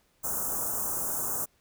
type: band-stop noise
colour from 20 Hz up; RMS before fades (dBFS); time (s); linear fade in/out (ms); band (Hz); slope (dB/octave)
white; -31; 0.23-1.46; 20; 1400 to 6400; 48
effects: pink hiss -68 dBFS RMS until 1.6 s